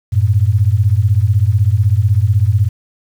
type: beating tone pair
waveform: sine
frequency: 94.4 / 110.4 Hz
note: F#2 / A2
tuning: +35 / +6 cents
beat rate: 16 Hz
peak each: -12 dBFS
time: 0.12-2.69 s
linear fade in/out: 20 ms
effects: 7-bit